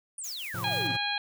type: exponential sweep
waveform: sine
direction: down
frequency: 9720 to 241.2 Hz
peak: -35 dBFS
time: 0.18-0.92 s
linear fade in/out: 2 ms
type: noise with tremolo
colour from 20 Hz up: blue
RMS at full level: -42 dBFS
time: 0.24-0.87 s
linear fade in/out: 0 ms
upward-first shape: sine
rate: 6.3 Hz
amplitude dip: 45%
type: chord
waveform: square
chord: F major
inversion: first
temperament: just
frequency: 109.13 / 130.96 / 174.61 Hz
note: A2 / C3 / F3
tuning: -14 / +2 / 0 cents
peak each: -38 / -41 / -41 dBFS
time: 0.54-0.97 s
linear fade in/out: 5 ms
type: harmonic tone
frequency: 820 Hz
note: G#5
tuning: 22 cents flat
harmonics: 1 / 2 / 3 / 4 / 5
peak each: -34 / -34 / -34 / -34 / -34 dBFS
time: 0.64-1.18 s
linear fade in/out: 2 ms
effects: none